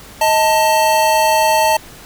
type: tone pair together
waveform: square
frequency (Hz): 630 / 888.1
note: D#5 / A5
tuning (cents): +21 / +16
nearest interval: tritone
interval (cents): 595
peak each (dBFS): -16 / -13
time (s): 0.21-1.77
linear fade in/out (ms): 5
effects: pink hiss -38 dBFS RMS until 2.05 s